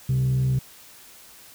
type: tone with frequency modulation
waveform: sine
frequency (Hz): 130.81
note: C3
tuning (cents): 0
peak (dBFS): -17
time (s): 0.09-0.59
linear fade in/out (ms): 5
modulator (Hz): 61.4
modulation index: 0.29
effects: tanh soft clip ceiling -17 dBFS + white hiss -48 dBFS RMS until 1.54 s